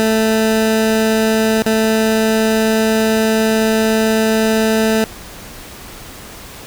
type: tone with dropouts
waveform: 20% pulse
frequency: 220.5 Hz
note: A3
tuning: 4 cents sharp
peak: -7 dBFS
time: 0-5.04 s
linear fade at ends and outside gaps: 0 ms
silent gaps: 1.623-1.661 s
effects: pink hiss -34 dBFS RMS until 6.66 s